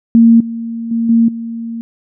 sine tone with level steps, 230 Hz, A#3, 23 cents flat, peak -3 / -19 / -12 / -6 / -20 dBFS, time 0.15-1.81 s, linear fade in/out 0 ms, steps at 0.4 / 0.91 / 1.09 / 1.28 s, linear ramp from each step 5 ms, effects none

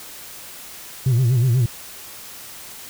sine tone with vibrato, 123.6 Hz, B2, 2 cents sharp, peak -11 dBFS, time 1.06-1.66 s, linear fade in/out 5 ms, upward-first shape sine, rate 8.2 Hz, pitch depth 130 cents each way, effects tanh soft clip ceiling -13 dBFS + white hiss -38 dBFS RMS until 2.89 s

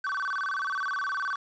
triangle tone with vibrato, 1318.5 Hz, E6, in tune, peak -26 dBFS, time 0.04-1.36 s, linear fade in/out 5 ms, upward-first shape square, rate 19 Hz, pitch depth 260 cents each way, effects resampled to 16000 Hz + 9-bit

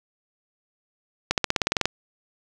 accelerating click train, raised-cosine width 0.2 ms, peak -3 dBFS, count 11, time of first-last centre 1.31-1.856 s, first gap 68 ms, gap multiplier 0.95, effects none

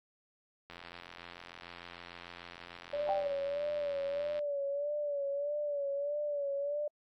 click train, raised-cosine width 0.3 ms, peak -31 dBFS, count 321, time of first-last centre 0.7-4.391 s, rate 86.7 Hz
sine tone with vibrato, 575 Hz, D5, 37 cents flat, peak -32 dBFS, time 2.93-6.88 s, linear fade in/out 5 ms, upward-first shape sine, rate 1.6 Hz, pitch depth 54 cents each way
sine tone with exponential decay, 784 Hz, G5, in tune, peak -28 dBFS, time 3.09-3.43 s, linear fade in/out 0 ms, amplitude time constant 72 ms
effects AAC 48 kbps

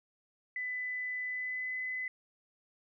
sine tone with pitch glide, 2000 to 2017 Hz, B6 to B6, +21 to +36 cents, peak -34 dBFS, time 0.56-2.08 s, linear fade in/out 2 ms, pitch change +15 cents, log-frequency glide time 1.26-1.76 s, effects none

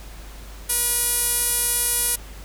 sawtooth tone with band-pass filter, 482.3 Hz, B4, 41 cents flat, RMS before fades -22 dBFS, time 0.69-2.16 s, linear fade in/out 10 ms, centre 11000 Hz, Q 2.8, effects added 50 Hz sine -37 dBFS peak until 2.44 s + pink hiss -44 dBFS RMS until 2.44 s

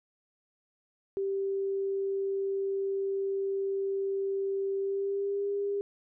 sine tone with pitch glide, 391.4 to 402.4 Hz, G4 to G4, -3 to +45 cents, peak -28 dBFS, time 1.17-5.81 s, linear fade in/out 0 ms, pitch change +48 cents, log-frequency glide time 4.79-5.48 s, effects none

